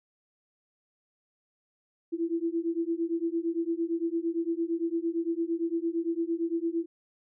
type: beating tone pair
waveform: sine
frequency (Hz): 329.6 / 338.4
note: E4 / E4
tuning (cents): 0 / +45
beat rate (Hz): 8.8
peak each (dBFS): -30 / -30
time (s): 2.12-6.86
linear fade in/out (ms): 20
effects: none